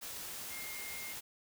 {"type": "tone in noise", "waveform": "sine", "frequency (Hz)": 2126, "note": "C7", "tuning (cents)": 27, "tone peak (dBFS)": -46, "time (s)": [0.5, 1.14], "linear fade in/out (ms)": 20, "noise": "white", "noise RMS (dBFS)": -44, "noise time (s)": [0.01, 1.21], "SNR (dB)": -5, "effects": []}